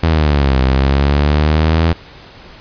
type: exponential two-way sweep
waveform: sawtooth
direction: down then up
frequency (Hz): 83.2 to 64.6 to 83.2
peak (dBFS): -6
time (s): 0.03-1.93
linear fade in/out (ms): 5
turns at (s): 0.6
effects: pink hiss -38 dBFS RMS until 2.6 s + resampled to 11025 Hz